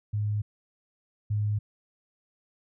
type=tone pair in turn; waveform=sine; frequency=104.8 / 104.8 Hz; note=G#2 / G#2; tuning=+16 / +16 cents; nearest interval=unison; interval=0 cents; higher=neither; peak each=-25 / -24 dBFS; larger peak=second; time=0.13-0.42 / 1.3-1.59 s; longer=neither; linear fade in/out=10 ms; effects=none